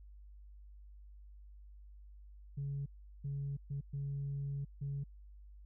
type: tone bursts at uneven times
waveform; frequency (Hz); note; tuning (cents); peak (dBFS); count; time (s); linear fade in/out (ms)
sine; 140; C#3; +18; -35; 5; 2.57-2.86 / 3.24-3.57 / 3.7-3.81 / 3.93-4.65 / 4.81-5.04; 10
effects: tanh soft clip ceiling -33 dBFS + added 50 Hz sine -52 dBFS peak until 5.65 s